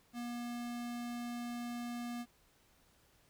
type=tone; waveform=square; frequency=239.6 Hz; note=A#3; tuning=48 cents sharp; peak=-40 dBFS; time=0.13-2.26 s; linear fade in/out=50 ms; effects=pink hiss -69 dBFS RMS until 3.29 s